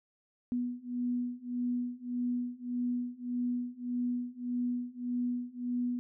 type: beating tone pair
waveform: sine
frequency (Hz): 244.1 / 245.8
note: B3 / B3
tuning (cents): -20 / -8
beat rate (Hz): 1.7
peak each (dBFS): -35 / -34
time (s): 0.52-5.99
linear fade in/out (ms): 0
effects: none